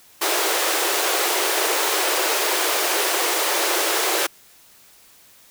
pink high-pass noise, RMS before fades -21 dBFS, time 0.21-4.27 s, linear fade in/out 10 ms, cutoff 330 Hz, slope 96 dB/octave, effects white hiss -51 dBFS RMS until 5.5 s

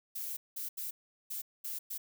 violet noise bursts at uneven times, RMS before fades -39 dBFS, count 6, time 0.15-0.37 / 0.56-0.69 / 0.77-0.91 / 1.3-1.42 / 1.64-1.79 / 1.9-1.98 s, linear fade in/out 10 ms, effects none

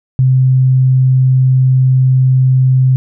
sine tone, 130 Hz, C3, 11 cents flat, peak -6 dBFS, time 0.19-2.96 s, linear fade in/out 0 ms, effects none

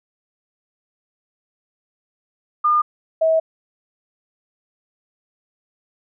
sine tone pair in turn, 1211 / 644.1 Hz, D#6 / E5, -47 / -40 cents, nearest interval major seventh, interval 1093 cents, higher first, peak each -13 dBFS, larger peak neither, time 2.64-2.82 / 3.21-3.4 s, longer second, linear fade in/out 10 ms, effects none

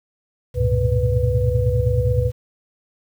sine tone cluster, 68.8 / 97.3 / 113.1 / 122.8 / 495 Hz, C#2 / G2 / A2 / B2 / B4, -12 / -12 / +48 / -9 / +4 cents, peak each -22 dBFS, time 0.54-2.32 s, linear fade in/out 50 ms, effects 8-bit

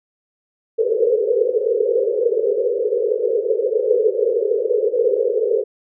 pink band-pass noise, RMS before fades -18 dBFS, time 0.78-5.64 s, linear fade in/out 20 ms, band 410 to 510 Hz, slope 96 dB/octave, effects none

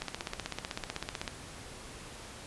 click train, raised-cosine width 0.2 ms, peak -17 dBFS, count 21, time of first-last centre 0.02-1.278 s, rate 15.9 Hz, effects pink hiss -47 dBFS RMS until 2.46 s + resampled to 24000 Hz

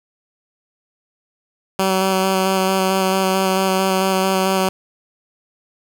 10% pulse tone with vibrato, 190 Hz, F#3, 46 cents sharp, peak -7 dBFS, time 1.79-4.69 s, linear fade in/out 2 ms, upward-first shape square, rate 4.5 Hz, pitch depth 12 cents each way, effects none

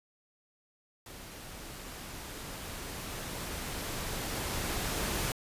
pink noise with level ramp, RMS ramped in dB -47 to -32 dBFS, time 1.06-5.32 s, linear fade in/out 2 ms, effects resampled to 32000 Hz

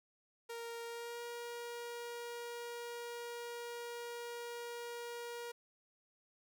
sawtooth tone with pitch glide, 466.2 to 474.9 Hz, A#4 to A#4, 0 to +32 cents, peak -39 dBFS, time 0.49-5.52 s, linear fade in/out 10 ms, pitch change +32 cents, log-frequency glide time 0.85-1.22 s, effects none

